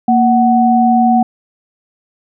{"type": "tone pair together", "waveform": "sine", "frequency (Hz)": [232.8, 745], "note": ["A#3", "F#5"], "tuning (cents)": [-2, 12], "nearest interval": "octave + minor sixth", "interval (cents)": 2014, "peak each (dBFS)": -10, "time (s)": [0.08, 1.23], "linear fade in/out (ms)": 5, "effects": []}